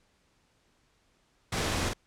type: noise with echo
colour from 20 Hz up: pink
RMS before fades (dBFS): -31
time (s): 1.52-1.89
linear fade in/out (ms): 5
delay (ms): 45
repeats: 1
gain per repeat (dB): -3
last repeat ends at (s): 1.935
effects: pink hiss -69 dBFS RMS until 2.06 s + low-pass 8000 Hz 12 dB/octave